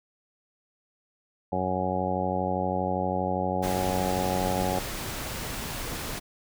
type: harmonic tone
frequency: 92.5 Hz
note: F#2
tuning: in tune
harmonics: 1 / 2 / 3 / 4 / 5 / 6 / 7 / 8 / 9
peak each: -35 / -32 / -36 / -36 / -36 / -32 / -38 / -32 / -32 dBFS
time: 1.52-4.79 s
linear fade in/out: 5 ms
type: noise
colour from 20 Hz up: pink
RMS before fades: -34 dBFS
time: 3.62-6.2 s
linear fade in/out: 20 ms
effects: none